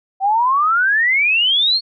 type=exponential sweep; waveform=sine; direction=up; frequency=755 to 4400 Hz; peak=-12 dBFS; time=0.2-1.81 s; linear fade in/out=50 ms; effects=none